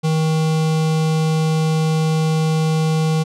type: tone with notch filter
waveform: square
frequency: 158.2 Hz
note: D#3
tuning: 29 cents sharp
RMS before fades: -17 dBFS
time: 0.03-3.24 s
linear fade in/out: 20 ms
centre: 1700 Hz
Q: 1.8
effects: low-pass 9000 Hz 12 dB/octave